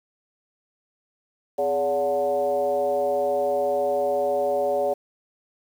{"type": "tone with frequency modulation", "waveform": "sine", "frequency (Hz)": 572, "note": "D5", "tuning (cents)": -46, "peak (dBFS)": -20, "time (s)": [1.58, 4.94], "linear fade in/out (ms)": 10, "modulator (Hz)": 158, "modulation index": 1, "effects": ["8-bit"]}